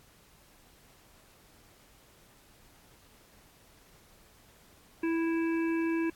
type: harmonic tone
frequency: 329.6 Hz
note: E4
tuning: in tune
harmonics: 1 / 3 / 5 / 7 / 8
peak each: -27 / -42 / -41 / -45 / -44 dBFS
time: 5.03-6.1 s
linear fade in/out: 5 ms
effects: pink hiss -60 dBFS RMS until 6.15 s + AAC 64 kbps